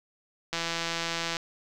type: click train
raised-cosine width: 0.2 ms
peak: -13 dBFS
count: 141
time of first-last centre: 0.53-1.368 s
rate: 167 Hz
effects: none